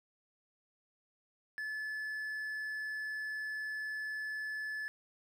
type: tone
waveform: triangle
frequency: 1728 Hz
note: A6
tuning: 32 cents flat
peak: -35 dBFS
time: 1.58-4.88 s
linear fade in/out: 0 ms
effects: none